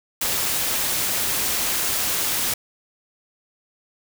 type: noise with amplitude modulation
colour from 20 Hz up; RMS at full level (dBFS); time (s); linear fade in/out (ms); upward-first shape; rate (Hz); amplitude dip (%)
white; -21; 0.21-2.54; 5; sine; 228; 45
effects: none